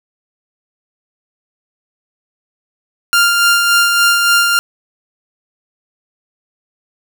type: tone with tremolo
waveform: sawtooth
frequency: 1396.9 Hz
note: F6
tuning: in tune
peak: -4 dBFS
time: 3.13-4.59 s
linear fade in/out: 0 ms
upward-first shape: sine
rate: 3.5 Hz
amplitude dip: 35%
effects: none